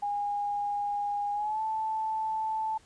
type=tone with pitch glide; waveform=sine; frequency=818 to 876.7 Hz; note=G#5 to A5; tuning=-26 to -7 cents; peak=-28 dBFS; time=0.02-2.78 s; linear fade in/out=10 ms; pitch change=+119 cents; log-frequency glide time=1.33-1.61 s; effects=pink hiss -60 dBFS RMS until 2.85 s + resampled to 22050 Hz